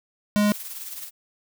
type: tone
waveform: square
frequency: 207.7 Hz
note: G#3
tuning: in tune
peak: -18 dBFS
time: 0.36-0.52 s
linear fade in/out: 0 ms
type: noise with tremolo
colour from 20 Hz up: blue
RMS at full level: -34 dBFS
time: 0.44-1.11 s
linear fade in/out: 50 ms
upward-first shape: sine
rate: 19 Hz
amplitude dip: 50%
effects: none